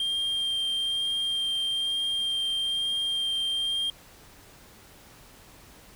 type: tone with vibrato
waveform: triangle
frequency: 3187 Hz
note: G7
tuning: 28 cents sharp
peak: -24 dBFS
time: 0-3.9 s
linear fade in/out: 2 ms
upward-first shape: sine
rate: 1.1 Hz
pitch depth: 9 cents each way
effects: pink hiss -52 dBFS RMS until 5.95 s